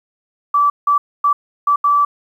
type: tone bursts at uneven times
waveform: sine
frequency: 1158 Hz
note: D6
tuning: 25 cents flat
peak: -10 dBFS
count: 5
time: 0.54-0.7 / 0.87-0.98 / 1.24-1.33 / 1.67-1.76 / 1.84-2.05 s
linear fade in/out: 5 ms
effects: 8-bit